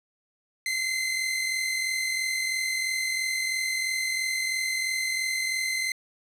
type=tone pair together; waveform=sawtooth; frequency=2061 / 2104 Hz; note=C7 / C7; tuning=-27 / +9 cents; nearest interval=unison; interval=36 cents; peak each=-23 / -31 dBFS; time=0.66-5.92 s; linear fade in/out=2 ms; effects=low-pass 12000 Hz 12 dB/octave